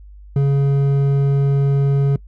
triangle tone with hard clipping, 139.4 Hz, C#3, 10 cents sharp, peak -14 dBFS, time 0.36-2.16 s, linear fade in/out 2 ms, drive 10 dB, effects noise-tail reverb RT60 0.1 s tail -22 dB re dry + added 50 Hz sine -37 dBFS peak until 2.27 s

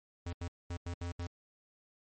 square tone bursts at uneven times, 86.9 Hz, F2, 8 cents flat, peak -37 dBFS, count 6, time 0.26-0.33 / 0.41-0.48 / 0.7-0.77 / 0.86-0.94 / 1.01-1.12 / 1.19-1.27 s, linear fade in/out 5 ms, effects MP3 32 kbps

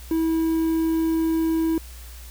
triangle tone with quantisation, 324.7 Hz, E4, 26 cents flat, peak -17 dBFS, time 0.11-1.78 s, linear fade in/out 2 ms, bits 7, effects added 60 Hz sine -38 dBFS peak until 2.3 s + white hiss -46 dBFS RMS until 2.3 s

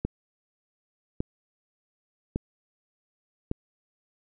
click train, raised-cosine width 3 ms, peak -14 dBFS, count 4, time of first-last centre 0.05-3.514 s, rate 0.866 Hz, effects none

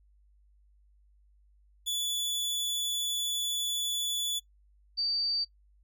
sawtooth / sine tone pair in turn, 3448 / 4624 Hz, A7 / D8, -36 / -28 cents, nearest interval perfect fourth, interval 508 cents, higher second, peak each -26 / -27 dBFS, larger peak first, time 1.86-4.4 / 4.97-5.45 s, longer first, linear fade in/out 20 ms, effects noise-tail reverb RT60 0.1 s tail -19 dB re dry + added 50 Hz sine -60 dBFS peak until 5.83 s

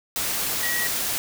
sine tone in noise, 1916 Hz, A#6, 47 cents sharp, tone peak -25 dBFS, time 0.63-0.87 s, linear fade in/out 0 ms, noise white, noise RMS -26 dBFS, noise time 0.16-1.18 s, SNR -2 dB, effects none

